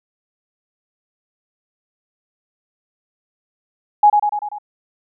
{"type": "tone with echo", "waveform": "sine", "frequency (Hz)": 833, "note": "G#5", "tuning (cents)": 5, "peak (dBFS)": -6, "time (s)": [4.03, 4.1], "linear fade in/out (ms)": 5, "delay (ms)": 97, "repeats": 5, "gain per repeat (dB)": -4, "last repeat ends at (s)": 4.585, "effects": []}